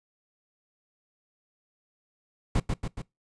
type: noise with echo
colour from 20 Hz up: brown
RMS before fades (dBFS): -23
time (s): 2.55-2.6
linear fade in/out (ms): 5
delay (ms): 140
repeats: 3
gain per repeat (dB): -4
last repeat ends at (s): 3.02
effects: noise-tail reverb RT60 0.2 s tail -23 dB re dry + resampled to 22050 Hz